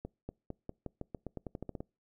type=accelerating click train; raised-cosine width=2 ms; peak=-26 dBFS; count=15; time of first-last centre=0.05-1.805 s; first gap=240 ms; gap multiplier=0.89; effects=noise-tail reverb RT60 0.3 s tail -26 dB re dry